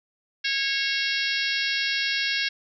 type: harmonic tone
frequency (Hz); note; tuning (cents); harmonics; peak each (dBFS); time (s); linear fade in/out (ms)
548; C#5; -20; 3 / 4 / 5 / 6 / 7 / 8 / 9 / 10; -29 / -30 / -31 / -32 / -32 / -33 / -34 / -34; 0.44-2.49; 10
effects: none